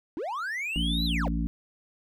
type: linear two-way sweep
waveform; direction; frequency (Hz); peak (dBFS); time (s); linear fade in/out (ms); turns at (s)
triangle; up then down; 271.8 to 4092 to 445.4; -28; 0.17-1.28; 0; 1.05
type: harmonic tone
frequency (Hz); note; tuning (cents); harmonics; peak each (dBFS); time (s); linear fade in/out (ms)
57; A#1; -38; 1 / 3 / 4 / 5; -28 / -31 / -34 / -34; 0.76-1.47; 0
effects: none

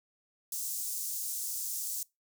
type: high-pass noise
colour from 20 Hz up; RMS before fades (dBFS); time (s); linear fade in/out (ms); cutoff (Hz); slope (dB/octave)
pink; -36; 0.52-2.03; 2; 6400; 24
effects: noise-tail reverb RT60 0.2 s tail -23 dB re dry

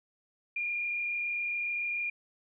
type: tone with frequency modulation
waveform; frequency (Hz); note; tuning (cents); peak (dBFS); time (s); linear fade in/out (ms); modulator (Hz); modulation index
sine; 2413; D7; +46; -30; 0.56-2.1; 5; 32.9; 1.1
effects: none

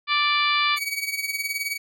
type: harmonic tone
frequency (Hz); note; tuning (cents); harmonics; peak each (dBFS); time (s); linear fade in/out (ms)
587; D5; -1; 2 / 3 / 4 / 5 / 6 / 7 / 8; -23 / -30 / -23 / -30 / -27 / -32 / -33; 0.07-0.79; 50
type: tone with tremolo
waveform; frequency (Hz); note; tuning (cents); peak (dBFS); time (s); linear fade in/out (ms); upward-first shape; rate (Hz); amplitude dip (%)
sawtooth; 2263; C#7; +35; -19; 0.76-1.78; 20; triangle; 19; 80
effects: none

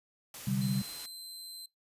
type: noise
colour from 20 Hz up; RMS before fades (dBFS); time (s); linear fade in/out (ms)
white; -45; 0.34-1.06; 2
type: chord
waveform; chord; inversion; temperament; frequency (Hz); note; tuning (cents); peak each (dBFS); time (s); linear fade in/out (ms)
sine; C suspended second; none; just; 130.81 / 147.16 / 196.22; C3 / D3 / G3; 0 / +4 / +2; -32 / -36 / -31; 0.47-0.82; 5
type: tone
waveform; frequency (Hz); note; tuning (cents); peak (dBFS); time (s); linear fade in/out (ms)
sawtooth; 4093; C8; -39; -40; 0.61-1.66; 5
effects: noise-tail reverb RT60 0.2 s tail -25 dB re dry + resampled to 32000 Hz

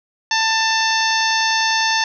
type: harmonic tone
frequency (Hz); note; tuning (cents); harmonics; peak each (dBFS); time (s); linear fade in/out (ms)
890; A5; +20; 1 / 2 / 3 / 4 / 5 / 6 / 7; -20 / -20 / -25 / -25 / -25 / -24 / -27; 0.31-2.04; 2
effects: none

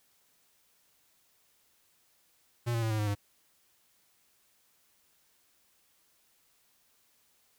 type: tone with pitch steps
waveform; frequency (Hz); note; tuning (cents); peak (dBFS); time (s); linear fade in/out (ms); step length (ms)
square; 119.1 / 115.44 / 111.9 / 108.46 / 105.13 / 101.9; A#2 / A#2 / A2 / A2 / G#2 / G#2; +38 / -16 / +30 / -24 / +22 / -32; -29; 2.66-3.152; 20; 82
effects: white hiss -69 dBFS RMS until 7.58 s

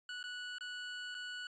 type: tone with dropouts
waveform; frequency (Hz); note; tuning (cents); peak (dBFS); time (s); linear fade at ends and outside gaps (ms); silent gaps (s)
25% pulse; 1474; F#6; -7; -38; 0.09-1.47; 2; 0.229-0.239 / 0.584-0.608 / 1.145-1.149
effects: resampled to 16000 Hz

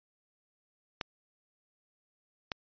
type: clicks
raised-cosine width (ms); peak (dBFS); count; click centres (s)
0.2; -15; 2; 1.012 / 2.518
effects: resampled to 11025 Hz

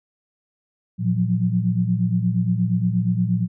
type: tone cluster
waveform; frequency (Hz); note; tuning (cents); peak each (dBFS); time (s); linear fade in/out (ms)
sine; 115.2 / 174.5 / 183; A#2 / F3 / F#3; -20 / -1 / -19; -22; 0.98-3.48; 50
effects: none

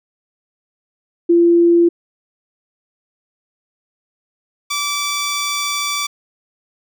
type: tone pair in turn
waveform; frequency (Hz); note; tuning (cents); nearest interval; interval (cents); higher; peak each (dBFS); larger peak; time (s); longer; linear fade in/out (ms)
sine / 10% pulse; 342 / 1159; F4 / D6; -36 / -23; octave + major sixth; 2113; second; -8 / -10; first; 1.29-1.89 / 4.7-6.07; second; 10
effects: none

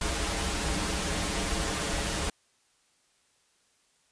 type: noise with comb filter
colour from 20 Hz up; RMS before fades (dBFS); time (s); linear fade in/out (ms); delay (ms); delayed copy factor
pink; -30; 0.01-2.3; 5; 8; -0.95
effects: white hiss -68 dBFS RMS until 4.11 s + resampled to 22050 Hz

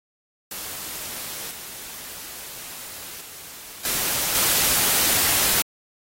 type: noise with level steps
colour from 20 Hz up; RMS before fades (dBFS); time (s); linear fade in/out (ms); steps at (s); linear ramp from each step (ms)
white; -33 / -37 / -40 / -24 / -20; 0.51-5.62; 2; 1.51 / 3.21 / 3.85 / 4.35; 2
effects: AAC 48 kbps

